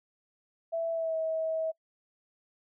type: tone with pitch glide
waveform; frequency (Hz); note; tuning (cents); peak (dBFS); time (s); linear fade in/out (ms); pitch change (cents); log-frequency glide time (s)
sine; 662 to 642.8; E5 to E5; +7 to -44; -28; 0.72-1.72; 20; -51; 0.92-1.16
effects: noise-tail reverb RT60 0.1 s tail -24 dB re dry